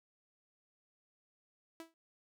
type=tone with exponential decay; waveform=sawtooth; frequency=327.7 Hz; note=E4; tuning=10 cents flat; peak=-39 dBFS; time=1.8-1.94 s; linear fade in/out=1 ms; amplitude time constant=30 ms; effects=none